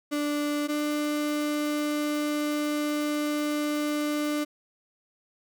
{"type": "tone pair in turn", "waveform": "35% pulse", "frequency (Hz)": [293.7, 297.3], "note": ["D4", "D4"], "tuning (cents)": [0, 21], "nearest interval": "unison", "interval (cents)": 21, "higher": "second", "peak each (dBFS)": -24, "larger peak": "neither", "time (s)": [[0.11, 0.68], [0.68, 4.45]], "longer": "second", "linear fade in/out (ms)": 20, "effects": []}